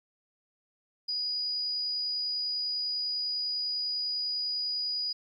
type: tone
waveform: sine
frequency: 4915 Hz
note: D#8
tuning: 22 cents flat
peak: -29 dBFS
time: 1.08-5.13 s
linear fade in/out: 10 ms
effects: 11-bit